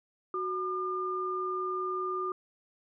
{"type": "tone pair together", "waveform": "sine", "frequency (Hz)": [370, 1204.9], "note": ["F#4", "D6"], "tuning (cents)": [0, 44], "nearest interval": "octave + minor sixth", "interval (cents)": 2044, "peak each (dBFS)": [-34, -32], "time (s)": [0.34, 2.32], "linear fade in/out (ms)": 2, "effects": []}